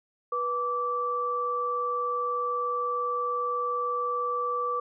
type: tone pair together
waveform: sine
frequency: 489.1 / 1163.3 Hz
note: B4 / D6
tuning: -17 / -17 cents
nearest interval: octave + minor third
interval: 1500 cents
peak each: -32 / -27 dBFS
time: 0.32-4.8 s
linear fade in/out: 5 ms
effects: none